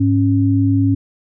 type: tone pair together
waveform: sine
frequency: 103.83 / 275 Hz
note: G#2 / C#4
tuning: 0 / -14 cents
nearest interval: octave + perfect fourth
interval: 1686 cents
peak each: -14 dBFS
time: 0-0.95 s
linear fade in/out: 10 ms
effects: none